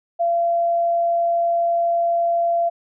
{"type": "tone", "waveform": "sine", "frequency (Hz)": 683, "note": "F5", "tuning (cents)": -39, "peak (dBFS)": -16, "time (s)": [0.19, 2.7], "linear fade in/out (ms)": 20, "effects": []}